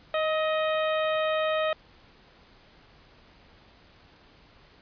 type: harmonic tone with a mistuned harmonic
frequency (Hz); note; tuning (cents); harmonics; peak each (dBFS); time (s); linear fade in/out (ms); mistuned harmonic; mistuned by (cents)
625; D#5; +8; 1 / 2 / 3 / 4 / 5 / 6; -25 / -31 / -35 / -37 / -39 / -41; 0.14-1.73; 2; 2; +24
effects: pink hiss -56 dBFS RMS until 4.81 s + resampled to 11025 Hz